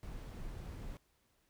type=noise; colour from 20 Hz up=brown; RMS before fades=-45 dBFS; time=0.03-0.97 s; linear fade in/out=0 ms; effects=pink hiss -75 dBFS RMS until 1.49 s